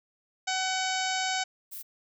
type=harmonic tone; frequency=753 Hz; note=F#5; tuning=30 cents sharp; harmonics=1 / 2 / 3 / 4 / 5 / 6 / 7 / 8 / 9 / 10; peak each=-31 / -34 / -36 / -37 / -38 / -39 / -39 / -40 / -41 / -41 dBFS; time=0.47-1.44 s; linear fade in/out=10 ms
type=noise; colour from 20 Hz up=violet; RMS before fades=-40 dBFS; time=1.71-1.83 s; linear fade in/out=20 ms
effects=none

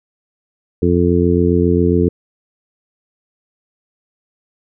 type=harmonic tone; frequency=87.31 Hz; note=F2; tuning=in tune; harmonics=1 / 2 / 3 / 4 / 5; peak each=-17 / -17 / -17 / -17 / -17 dBFS; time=0.82-2.09 s; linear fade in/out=5 ms; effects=none

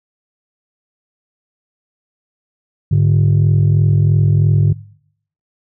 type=tone pair together; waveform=sine; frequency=103.82 / 146.83 Hz; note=G#2 / D3; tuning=0 / 0 cents; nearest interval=tritone; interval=600 cents; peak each=-10 dBFS; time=2.91-4.73 s; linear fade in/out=10 ms; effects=noise-tail reverb RT60 0.7 s tail -23 dB re dry + tanh soft clip ceiling -6 dBFS

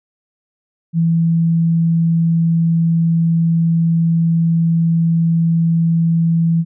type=tone; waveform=sine; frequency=165.8 Hz; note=E3; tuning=10 cents sharp; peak=-11 dBFS; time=0.93-6.65 s; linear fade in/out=50 ms; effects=none

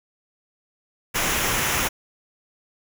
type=noise with comb filter; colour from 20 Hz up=pink; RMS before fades=-23 dBFS; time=1.14-1.89 s; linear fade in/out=20 ms; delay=0.23 ms; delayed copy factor=-0.5; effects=none

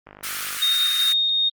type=click train; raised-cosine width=0.5 ms; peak=-26 dBFS; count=26; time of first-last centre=0.07-0.567 s; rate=50.3 Hz
type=high-pass noise; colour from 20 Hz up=pink; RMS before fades=-28 dBFS; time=0.23-1.13 s; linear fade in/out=10 ms; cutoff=1200 Hz; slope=96 dB/octave
type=tone with tremolo; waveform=sine; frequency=3700 Hz; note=A#7; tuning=14 cents flat; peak=-16 dBFS; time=0.61-1.5 s; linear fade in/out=20 ms; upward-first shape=triangle; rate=2.5 Hz; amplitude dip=25%
effects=Opus 24 kbps

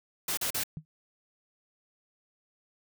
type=noise bursts; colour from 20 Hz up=white; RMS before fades=-31 dBFS; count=3; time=0.28-0.637 s; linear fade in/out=5 ms; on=93 ms; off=39 ms
type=tone with exponential decay; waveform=sine; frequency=155.56 Hz; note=D#3; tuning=in tune; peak=-31 dBFS; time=0.77-0.85 s; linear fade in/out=0 ms; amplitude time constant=16 ms
effects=none

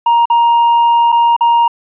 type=tone with dropouts; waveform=triangle; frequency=938 Hz; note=A#5; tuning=11 cents sharp; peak=-5 dBFS; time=0.06-1.68 s; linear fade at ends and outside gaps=5 ms; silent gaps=0.256-0.3 / 1.12-1.124 / 1.365-1.408 s; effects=resampled to 8000 Hz

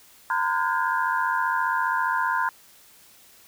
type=tone cluster; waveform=sine; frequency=924 / 1019 / 1430 / 1583 / 1662 Hz; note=A#5 / C6 / F6 / G6 / G#6; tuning=-16 / -46 / +41 / +17 / +1 cents; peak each=-27 / -25 / -28 / -31 / -33 dBFS; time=0.3-2.49 s; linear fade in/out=2 ms; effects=white hiss -53 dBFS RMS until 3.47 s

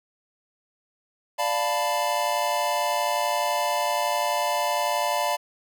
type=chord; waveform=square; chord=B half-diminished seventh; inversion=first; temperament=equal with one note detuned; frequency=587.3 / 698.5 / 880 / 992.3 Hz; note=D5 / F5 / A5 / B5; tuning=0 / 0 / 0 / +8 cents; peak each=-29 dBFS; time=1.38-5.37 s; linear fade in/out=20 ms; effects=none

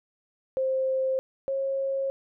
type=tone pair in turn; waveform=sine; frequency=526 / 542 Hz; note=C5 / C#5; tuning=+9 / -39 cents; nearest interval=minor second; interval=52 cents; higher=second; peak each=-23 / -25 dBFS; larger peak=first; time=0.57-1.19 / 1.48-2.1 s; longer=neither; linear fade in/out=0 ms; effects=none

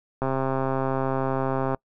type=click train; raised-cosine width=1 ms; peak=-12 dBFS; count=204; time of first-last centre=0.22-1.746 s; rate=133 Hz; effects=noise-tail reverb RT60 0.1 s tail -26 dB re dry

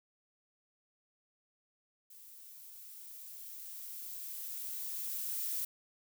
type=noise with level ramp; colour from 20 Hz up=violet; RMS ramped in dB=-55 to -36 dBFS; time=2.1-5.65 s; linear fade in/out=5 ms; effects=none

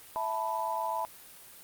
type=chord; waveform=sine; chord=E suspended fourth; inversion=none; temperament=equal; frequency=659.3 / 880 / 987.8 Hz; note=E5 / A5 / B5; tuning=0 / 0 / 0 cents; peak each=-36 / -33 / -33 dBFS; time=0.16-1.05 s; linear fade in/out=0 ms; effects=white hiss -51 dBFS RMS until 1.63 s + Opus 32 kbps

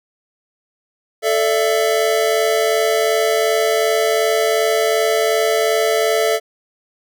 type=chord; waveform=square; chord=A suspended fourth; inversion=none; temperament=equal with one note detuned; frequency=440 / 587.3 / 670 Hz; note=A4 / D5 / E5; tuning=0 / 0 / +28 cents; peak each=-18 / -22 / -19 dBFS; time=1.22-6.4 s; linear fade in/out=50 ms; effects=none

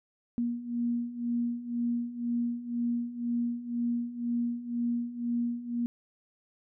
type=beating tone pair; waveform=sine; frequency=236.7 / 238.7 Hz; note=A#3 / A#3; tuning=+27 / +41 cents; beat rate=2 Hz; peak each=-34 / -30 dBFS; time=0.38-5.86 s; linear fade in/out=0 ms; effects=none

